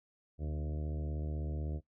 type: harmonic tone with a mistuned harmonic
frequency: 76.1 Hz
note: D#2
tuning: 38 cents flat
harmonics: 1 / 2 / 3 / 4 / 5 / 6 / 7 / 8 / 9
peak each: -36 / -41 / -49 / -48 / -51 / -53 / -54 / -57 / -59 dBFS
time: 0.38-1.81 s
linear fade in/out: 50 ms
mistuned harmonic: 2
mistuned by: -26 cents
effects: noise-tail reverb RT60 0.1 s tail -17 dB re dry